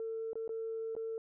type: tone with dropouts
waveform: sine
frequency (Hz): 449.2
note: A4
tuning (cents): +36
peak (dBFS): -35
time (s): 0-1.18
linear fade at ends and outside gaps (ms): 1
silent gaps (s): 0.332-0.355 / 0.478-0.492 / 0.952-0.965
effects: tanh soft clip ceiling -31 dBFS